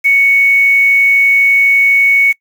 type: tone with quantisation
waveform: sine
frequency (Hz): 2222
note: C#7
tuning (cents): +4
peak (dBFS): -6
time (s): 0.04-2.33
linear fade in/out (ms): 20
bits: 5
effects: noise-tail reverb RT60 0.1 s tail -24 dB re dry